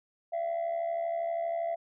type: tone with amplitude modulation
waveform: sine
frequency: 674 Hz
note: E5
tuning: 38 cents sharp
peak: -24 dBFS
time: 0.32-1.76 s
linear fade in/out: 20 ms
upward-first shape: sine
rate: 72.6 Hz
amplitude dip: 70%
effects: tanh soft clip ceiling -26 dBFS